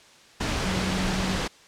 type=tone in noise; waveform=sine; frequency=187.8 Hz; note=F#3; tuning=26 cents sharp; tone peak=-27 dBFS; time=0.65-1.38 s; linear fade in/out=10 ms; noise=pink; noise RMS=-27 dBFS; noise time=0.4-1.48 s; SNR=-3 dB; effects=white hiss -52 dBFS RMS until 1.67 s + low-pass 6000 Hz 12 dB/octave